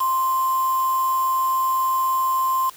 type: tone with quantisation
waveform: sine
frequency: 1046.5 Hz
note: C6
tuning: in tune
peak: -18 dBFS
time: 0-2.7 s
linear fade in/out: 10 ms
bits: 5
effects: white hiss -46 dBFS RMS until 2.76 s